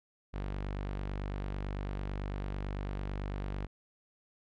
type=tone; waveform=sawtooth; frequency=49 Hz; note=G1; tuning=in tune; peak=-31 dBFS; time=0.33-3.67 s; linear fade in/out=20 ms; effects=low-pass 3000 Hz 12 dB/octave